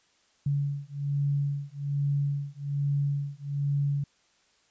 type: beating tone pair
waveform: sine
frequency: 141.5 / 142.7 Hz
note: C#3 / D3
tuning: +36 / -49 cents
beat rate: 1.2 Hz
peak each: -29 dBFS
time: 0.46-4.04 s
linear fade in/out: 5 ms
effects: white hiss -66 dBFS RMS until 4.7 s + resampled to 16000 Hz